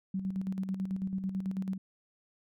sine tone with tremolo, 190.6 Hz, G3, 48 cents flat, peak -29 dBFS, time 0.14-1.78 s, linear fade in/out 5 ms, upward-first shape square, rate 9.1 Hz, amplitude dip 55%, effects MP3 96 kbps

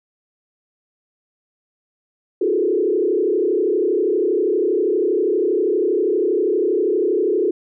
sine tone with frequency modulation, 392 Hz, G4, in tune, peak -15 dBFS, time 2.41-7.51 s, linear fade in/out 5 ms, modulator 32.5 Hz, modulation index 1.8, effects none

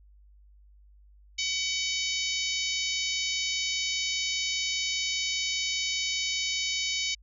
harmonic tone, 755 Hz, F#5, 35 cents sharp, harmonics 3 / 4 / 5 / 6 / 7 / 8 / 9, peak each -33 / -34 / -35 / -36 / -36 / -37 / -38 dBFS, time 1.38-7.15 s, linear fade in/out 10 ms, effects added 50 Hz sine -53 dBFS peak until 7.22 s

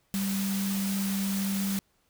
sine tone in noise, 196 Hz, G3, in tune, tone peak -27 dBFS, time 0.14-1.79 s, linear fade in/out 0 ms, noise white, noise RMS -36 dBFS, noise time 0.14-1.79 s, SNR +6 dB, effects pink hiss -70 dBFS RMS until 2.09 s

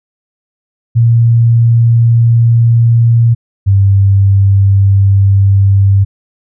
sine tone pair in turn, 116.54 / 98.42 Hz, A#2 / G2, 0 / +7 cents, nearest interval minor third, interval 293 cents, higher first, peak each -4 dBFS, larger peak neither, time 0.95-3.35 / 3.66-6.05 s, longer first, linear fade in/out 20 ms, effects none

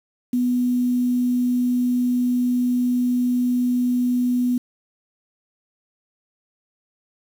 sine tone with quantisation, 246.9 Hz, B3, in tune, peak -17 dBFS, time 0.33-4.58 s, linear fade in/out 5 ms, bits 7, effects none

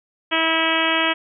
harmonic tone, 324.4 Hz, E4, 28 cents flat, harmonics 1 / 2 / 3 / 4 / 5 / 6 / 7 / 8 / 9 / 10, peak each -26 / -26 / -26 / -26 / -26 / -26 / -26 / -26 / -26 / -26 dBFS, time 0.31-1.14 s, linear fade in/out 20 ms, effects none

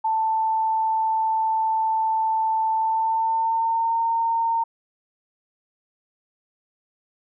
sine tone with pitch glide, 885 to 915.2 Hz, A5 to A#5, +10 to -32 cents, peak -19 dBFS, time 0.04-4.64 s, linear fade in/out 10 ms, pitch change +58 cents, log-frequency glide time 2.74-3.97 s, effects none

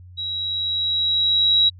sine tone with level ramp, 3867 Hz, B7, 37 cents flat, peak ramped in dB -25 to -12 dBFS, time 0.17-1.7 s, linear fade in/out 20 ms, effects added 90 Hz sine -40 dBFS peak until 1.79 s

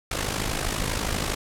pink noise with amplitude modulation, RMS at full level -24 dBFS, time 0.11-1.35 s, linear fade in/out 5 ms, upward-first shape sine, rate 52.3 Hz, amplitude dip 70%, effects low-pass 11000 Hz 12 dB/octave

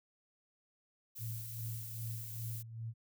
violet noise, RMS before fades -47 dBFS, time 1.15-2.63 s, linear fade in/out 20 ms
sine tone with tremolo, 113.7 Hz, A#2, 43 cents flat, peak -38 dBFS, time 1.18-2.94 s, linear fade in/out 50 ms, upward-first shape sine, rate 2.5 Hz, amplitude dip 65%
effects none

